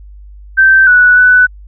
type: tone with pitch steps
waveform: sine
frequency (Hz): 1555 / 1476 / 1493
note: G6 / F#6 / F#6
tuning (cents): -14 / -5 / +15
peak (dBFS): -3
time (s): 0.57-1.47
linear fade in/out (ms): 20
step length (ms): 300
effects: added 50 Hz sine -31 dBFS peak until 1.67 s